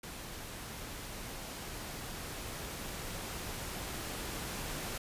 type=noise with level ramp; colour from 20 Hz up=pink; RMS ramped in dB=-45 to -39 dBFS; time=0.03-4.98 s; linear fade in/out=5 ms; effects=resampled to 32000 Hz